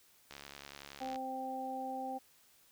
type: click train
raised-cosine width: 0.2 ms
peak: -30 dBFS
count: 61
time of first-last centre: 0.31-1.159 s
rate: 70.7 Hz
type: harmonic tone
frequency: 261.6 Hz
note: C4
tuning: in tune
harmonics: 1 / 2 / 3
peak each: -44 / -45 / -39 dBFS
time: 1-2.19 s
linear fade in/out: 20 ms
effects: white hiss -66 dBFS RMS until 2.71 s